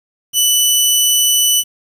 15% pulse tone, 2978 Hz, F#7, 11 cents sharp, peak -3 dBFS, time 0.33-1.64 s, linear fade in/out 50 ms, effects 7-bit

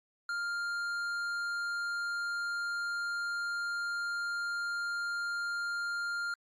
sine tone with tanh clipping, 1400 Hz, F6, 4 cents sharp, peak -34 dBFS, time 0.29-6.34 s, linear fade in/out 2 ms, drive 10 dB, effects Opus 48 kbps

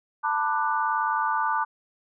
sine chord, B minor seventh, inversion third, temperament just, 889 / 987.8 / 1185.3 / 1481.6 Hz, A5 / B5 / D6 / F#6, +18 / 0 / +16 / +2 cents, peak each -26 / -30 / -27 / -30 dBFS, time 0.23-1.65 s, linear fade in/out 20 ms, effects none

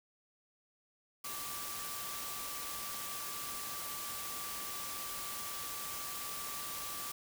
sine tone in noise, 1165 Hz, D6, 14 cents flat, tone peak -47 dBFS, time 1.24-7.12 s, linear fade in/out 5 ms, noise white, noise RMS -42 dBFS, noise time 1.24-7.12 s, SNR -8 dB, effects none

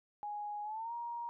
sine tone with pitch glide, 830.6 to 943.1 Hz, G#5 to A#5, 0 to +20 cents, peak -38 dBFS, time 0.23-1.29 s, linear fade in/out 0 ms, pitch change +220 cents, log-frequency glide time 0.63-0.93 s, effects none

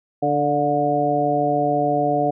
harmonic tone with a mistuned harmonic, 146.83 Hz, D3, in tune, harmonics 1 / 2 / 3 / 4 / 5, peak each -28 / -24 / -25 / -23 / -20 dBFS, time 0.22-2.31 s, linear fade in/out 10 ms, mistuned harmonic 5, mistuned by -30 cents, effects none

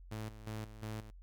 sawtooth tone with tremolo, 108.6 Hz, A2, 22 cents flat, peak -36 dBFS, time 0.11-1.11 s, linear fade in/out 10 ms, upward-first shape square, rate 2.8 Hz, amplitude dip 75%, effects added 44 Hz sine -51 dBFS peak until 1.22 s

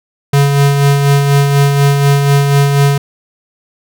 square tone with tremolo, 141.1 Hz, C#3, 31 cents sharp, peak -6 dBFS, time 0.33-2.98 s, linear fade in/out 5 ms, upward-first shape sine, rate 4.1 Hz, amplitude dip 40%, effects none

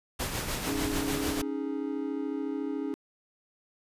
pink noise with tremolo, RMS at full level -31 dBFS, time 0.19-1.42 s, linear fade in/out 10 ms, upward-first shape sine, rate 6.7 Hz, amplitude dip 45%
triangle chord, C# suspended second, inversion none, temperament equal, 277.2 / 311.1 / 415.3 Hz, C#4 / D#4 / G#4, 0 / 0 / 0 cents, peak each -31 / -33 / -35 dBFS, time 0.67-2.94 s, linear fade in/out 0 ms
effects resampled to 32000 Hz

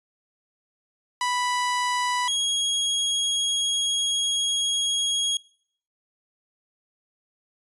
sawtooth tone pair in turn, 987.8 / 3296 Hz, B5 / G#7, 0 / -14 cents, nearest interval octave + major sixth, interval 2086 cents, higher second, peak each -19 dBFS, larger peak neither, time 1.21-2.28 / 2.28-5.37 s, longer second, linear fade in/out 2 ms, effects noise-tail reverb RT60 0.6 s tail -23 dB re dry + resampled to 24000 Hz

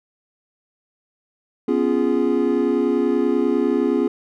triangle chord, C# dominant seventh, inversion third, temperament equal with one note detuned, 246.9 / 277.2 / 346 / 415.3 Hz, B3 / C#4 / E#4 / G#4, 0 / 0 / -16 / 0 cents, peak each -20 dBFS, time 1.68-4.08 s, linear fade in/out 5 ms, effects none

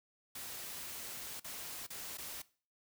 white noise with dropouts, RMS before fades -45 dBFS, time 0.35-2.42 s, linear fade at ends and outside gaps 5 ms, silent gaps 1.399-1.443 / 1.867-1.902 / 2.174-2.182 s, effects noise-tail reverb RT60 0.4 s tail -19 dB re dry

